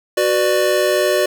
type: chord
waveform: square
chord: B minor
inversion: second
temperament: just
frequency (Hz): 370.4 / 493.9 / 592.7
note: F#4 / B4 / D5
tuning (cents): +2 / 0 / +16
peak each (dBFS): -19 / -22 / -17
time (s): 0.17-1.26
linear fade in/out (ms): 5
effects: none